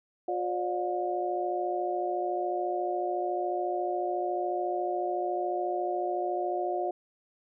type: tone cluster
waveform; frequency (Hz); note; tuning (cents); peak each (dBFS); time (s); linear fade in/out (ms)
sine; 357.3 / 543 / 597 / 718; F4 / C#5 / D5 / F5; +40 / -36 / +28 / +48; -32 / -39 / -35 / -31; 0.28-6.91; 5
effects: none